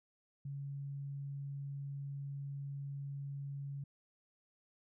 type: tone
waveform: sine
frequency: 140 Hz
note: C#3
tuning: 18 cents sharp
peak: -40 dBFS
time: 0.45-3.84 s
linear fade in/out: 5 ms
effects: none